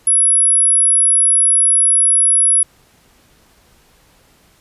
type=tone; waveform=sine; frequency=10350 Hz; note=E9; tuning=33 cents flat; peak=-9 dBFS; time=0.07-2.63 s; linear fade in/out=2 ms; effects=pink hiss -52 dBFS RMS until 4.6 s + resampled to 32000 Hz